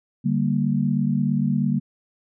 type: chord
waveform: sine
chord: G minor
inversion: second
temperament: equal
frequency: 146.83 / 196 / 233.1 Hz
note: D3 / G3 / Bb3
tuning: 0 / 0 / 0 cents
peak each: -23 dBFS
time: 0.24-1.8 s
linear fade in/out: 20 ms
effects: none